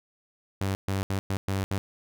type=tone bursts at uneven times; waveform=sawtooth; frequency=97 Hz; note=G2; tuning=18 cents flat; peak=-22 dBFS; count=6; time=0.61-0.75 / 0.88-1.03 / 1.1-1.19 / 1.3-1.37 / 1.48-1.64 / 1.71-1.78 s; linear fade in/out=0 ms; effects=none